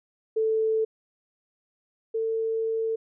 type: tone pair in turn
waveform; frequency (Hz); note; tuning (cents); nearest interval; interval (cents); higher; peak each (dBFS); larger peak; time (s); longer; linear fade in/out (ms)
sine; 441.1 / 447.8; A4 / A4; +4 / +30; unison; 26; second; -21 / -24; first; 0.36-0.85 / 2.14-2.96; second; 10
effects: none